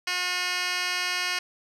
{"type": "tone with band-pass filter", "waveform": "10% pulse", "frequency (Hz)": 360, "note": "F#4", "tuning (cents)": -47, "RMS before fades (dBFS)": -28, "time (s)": [0.07, 1.39], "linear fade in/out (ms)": 5, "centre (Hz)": 3600, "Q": 2.1, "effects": []}